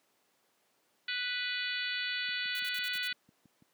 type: harmonic tone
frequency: 493.9 Hz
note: B4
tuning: in tune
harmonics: 3 / 4 / 5 / 6 / 7 / 8 / 9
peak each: -38 / -39 / -40 / -41 / -41 / -42 / -43 dBFS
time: 1.08-3.13 s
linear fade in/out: 5 ms
type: click train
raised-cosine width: 5 ms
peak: -37 dBFS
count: 9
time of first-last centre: 2.29-3.623 s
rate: 6 Hz
type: noise bursts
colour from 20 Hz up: blue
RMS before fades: -46 dBFS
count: 6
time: 2.55-3.074 s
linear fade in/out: 0 ms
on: 44 ms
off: 52 ms
effects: pink hiss -72 dBFS RMS until 3.73 s + high-pass 300 Hz 12 dB/octave